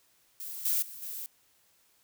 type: noise with level steps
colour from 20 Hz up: violet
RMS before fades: -40 / -28 / -45 / -39 dBFS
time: 0.4-1.26 s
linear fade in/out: 0 ms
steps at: 0.65 / 0.82 / 1.02 s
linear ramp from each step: 5 ms
effects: white hiss -67 dBFS RMS until 2.03 s